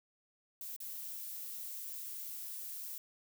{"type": "noise with dropouts", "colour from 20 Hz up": "violet", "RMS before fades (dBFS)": -44, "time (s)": [0.61, 2.98], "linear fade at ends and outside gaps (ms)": 2, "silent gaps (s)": [0.764, 0.802], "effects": []}